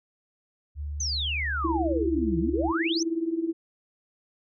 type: tone with pitch glide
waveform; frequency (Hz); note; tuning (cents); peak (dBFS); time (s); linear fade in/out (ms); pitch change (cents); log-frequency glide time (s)
sine; 73.42 to 71.33; D2 to D2; 0 to -50; -30; 0.75-2.73; 50; -50; 1.47-1.69
type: exponential two-way sweep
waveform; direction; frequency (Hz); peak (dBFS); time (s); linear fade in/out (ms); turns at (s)
sine; down then up; 6390 to 157.6 to 6390; -27; 1-3.03; 5; 2.39
type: tone with tremolo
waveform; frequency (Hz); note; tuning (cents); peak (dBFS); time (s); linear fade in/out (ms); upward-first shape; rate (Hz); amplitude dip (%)
sine; 329.6; E4; 0; -21; 1.64-3.53; 10; triangle; 19; 85
effects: none